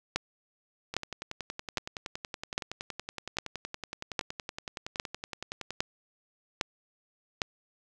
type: two click trains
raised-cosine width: 0.2 ms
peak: -19 / -10 dBFS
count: 52 / 10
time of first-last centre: 0.94-5.706 / 0.16-7.418 s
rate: 10.7 / 1.24 Hz
effects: none